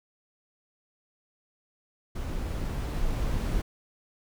brown noise with level ramp, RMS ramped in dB -32 to -27 dBFS, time 2.15-3.62 s, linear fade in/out 10 ms, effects none

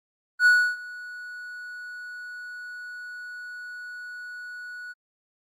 triangle tone with ADSR envelope, 1468 Hz, F#6, 14 cents flat, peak -11 dBFS, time 0.39-4.94 s, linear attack 70 ms, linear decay 300 ms, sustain -23 dB, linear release 29 ms, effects Opus 32 kbps

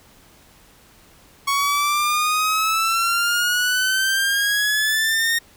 sawtooth exponential sweep, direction up, 1108.7 to 1853 Hz, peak -14 dBFS, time 1.47-5.39 s, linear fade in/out 10 ms, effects pink hiss -51 dBFS RMS until 5.56 s

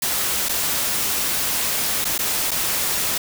white noise with dropouts, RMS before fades -22 dBFS, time 0.02-3.18 s, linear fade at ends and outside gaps 5 ms, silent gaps 0.487-0.492 / 2.045-2.051 / 2.18-2.189 / 2.509-2.514 s, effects none

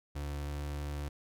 35% pulse tone with pitch glide, 72.1 to 72.64 Hz, D2 to D2, -31 to -18 cents, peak -34 dBFS, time 0.15-1.09 s, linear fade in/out 10 ms, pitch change +13 cents, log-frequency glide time 0.44-0.53 s, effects none

